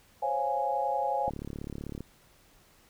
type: chord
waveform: sine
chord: Db major seventh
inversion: third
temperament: equal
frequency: 523.3 / 554.4 / 698.5 / 830.6 Hz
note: C5 / Db5 / F5 / Ab5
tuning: 0 / 0 / 0 / 0 cents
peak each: -35 / -34 / -34 / -29 dBFS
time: 0.22-1.3 s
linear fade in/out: 10 ms
type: click train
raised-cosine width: 3 ms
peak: -25 dBFS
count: 27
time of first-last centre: 1.28-2.006 s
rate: 35.8 Hz
effects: pink hiss -61 dBFS RMS until 2.89 s